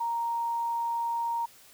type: tone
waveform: sine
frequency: 932.3 Hz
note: A#5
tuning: in tune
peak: -27 dBFS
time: 0-1.46 s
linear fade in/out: 10 ms
effects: white hiss -55 dBFS RMS until 1.73 s